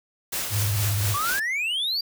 white noise with tremolo, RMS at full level -27 dBFS, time 0.32-1.4 s, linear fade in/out 10 ms, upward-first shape triangle, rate 4.3 Hz, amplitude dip 45%
sine tone with vibrato, 102.8 Hz, G#2, 17 cents flat, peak -22 dBFS, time 0.5-1.17 s, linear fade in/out 50 ms, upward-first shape square, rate 17 Hz, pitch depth 95 cents each way
triangle exponential sweep, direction up, 1108.7 to 4767 Hz, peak -22 dBFS, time 1.14-2.01 s, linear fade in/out 5 ms
effects none

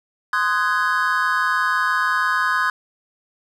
triangle chord, Ab dominant seventh, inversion first, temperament just, 1038.3 / 1245.9 / 1495.1 / 1661.2 Hz, C6 / Eb6 / Gb6 / Ab6, -14 / +2 / +18 / 0 cents, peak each -21 dBFS, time 0.33-2.7 s, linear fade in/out 2 ms, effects none

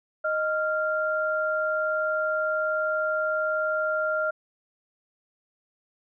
sine tone pair together, 622.3 / 1389.4 Hz, D#5 / F6, 0 / -9 cents, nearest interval octave + major second, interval 1391 cents, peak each -26 dBFS, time 0.24-4.31 s, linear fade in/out 10 ms, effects none

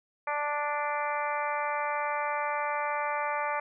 harmonic tone, 293.7 Hz, D4, in tune, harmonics 2 / 3 / 4 / 5 / 6 / 7 / 8, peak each -35 / -32 / -34 / -39 / -40 / -39 / -40 dBFS, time 0.27-3.6 s, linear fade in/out 5 ms, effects none

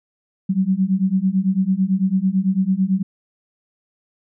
sine beating tone pair, 185 / 194 Hz, F#3 / G3, 0 / -18 cents, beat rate 9 Hz, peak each -19 / -18 dBFS, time 0.49-3.03 s, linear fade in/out 10 ms, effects none

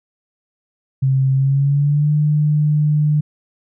sine tone with pitch glide, 133.6 to 149.96 Hz, C3 to D3, +36 to +36 cents, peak -12 dBFS, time 1.02-3.21 s, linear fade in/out 10 ms, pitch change +200 cents, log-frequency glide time 1.33-2.11 s, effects none

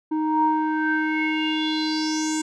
square tone with low-pass filter sweep, 311.4 Hz, D#4, 2 cents sharp, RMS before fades -23 dBFS, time 0.11-2.42 s, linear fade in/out 10 ms, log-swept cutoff 670 to 7700 Hz, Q 6.2, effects none

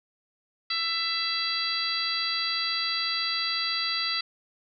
harmonic tone, 666 Hz, E5, 18 cents sharp, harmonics 2 / 3 / 4 / 5 / 6 / 7, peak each -35 / -34 / -37 / -36 / -32 / -29 dBFS, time 0.7-4.21 s, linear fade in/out 5 ms, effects none

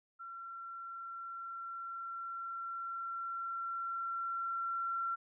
sine tone with level ramp, 1361 Hz, F6, 45 cents flat, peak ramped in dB -44 to -33 dBFS, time 0.19-5.16 s, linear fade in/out 20 ms, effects none

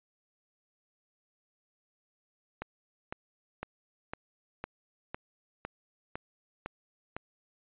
click train, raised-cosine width 0.5 ms, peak -21 dBFS, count 10, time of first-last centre 2.62-7.165 s, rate 1.98 Hz, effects resampled to 8000 Hz

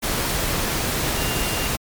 sine tone in noise, 2794 Hz, F7, in tune, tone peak -32 dBFS, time 1.16-1.69 s, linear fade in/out 20 ms, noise pink, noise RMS -23 dBFS, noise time 0.02-1.77 s, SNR -12 dB, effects MP3 96 kbps

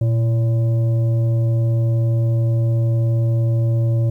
sine tone with frequency modulation, 116.54 Hz, A#2, in tune, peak -14 dBFS, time 0.01-4.1 s, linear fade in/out 5 ms, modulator 451 Hz, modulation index 0.29, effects 9-bit

